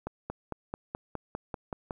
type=accelerating click train; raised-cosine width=1 ms; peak=-20 dBFS; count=10; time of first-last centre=0.07-1.908 s; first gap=230 ms; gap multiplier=0.97; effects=10-bit